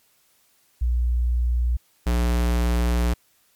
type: tone pair in turn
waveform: sine / square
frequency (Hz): 60.1 / 59.58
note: B1 / A#1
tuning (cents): -46 / +38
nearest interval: unison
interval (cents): 16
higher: first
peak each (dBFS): -18 / -19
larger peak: first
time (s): 0.81-1.77 / 2.06-3.14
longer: second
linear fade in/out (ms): 10
effects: white hiss -62 dBFS RMS until 3.55 s + MP3 96 kbps